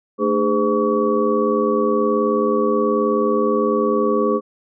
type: tone cluster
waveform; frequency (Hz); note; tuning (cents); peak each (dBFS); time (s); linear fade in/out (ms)
sine; 222.7 / 301.7 / 412.4 / 511 / 1131; A3 / D4 / G#4 / C5 / C#6; +21 / +47 / -12 / -41 / +34; -22 / -24 / -19 / -21 / -23; 0.18-4.41; 50
effects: none